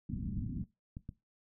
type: low-pass noise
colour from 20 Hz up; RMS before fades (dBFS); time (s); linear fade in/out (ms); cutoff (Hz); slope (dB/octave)
white; -38; 0.09-0.64; 5; 250; 48
type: clicks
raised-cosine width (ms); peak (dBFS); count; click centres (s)
5; -30; 2; 0.969 / 1.091
effects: noise-tail reverb RT60 0.2 s tail -17 dB re dry